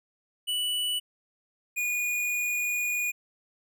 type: tone pair in turn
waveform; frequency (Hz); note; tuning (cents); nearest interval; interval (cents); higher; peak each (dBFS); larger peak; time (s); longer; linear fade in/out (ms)
square; 2960 / 2449; F#7 / D#7; 0 / -28; minor third; 328; first; -27; neither; 0.47-1 / 1.76-3.12; second; 20
effects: none